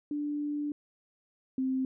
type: tone pair in turn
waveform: sine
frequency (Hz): 293.7 / 261.7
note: D4 / C4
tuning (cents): 0 / 0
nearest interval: major second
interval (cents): 200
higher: first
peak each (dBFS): -30 / -27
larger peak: second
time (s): 0.11-0.72 / 1.58-1.85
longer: first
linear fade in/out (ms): 2
effects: none